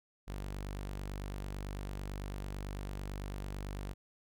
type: tone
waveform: sawtooth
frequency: 49 Hz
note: G1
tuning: in tune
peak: -35 dBFS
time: 0.27-3.94 s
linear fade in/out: 20 ms
effects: none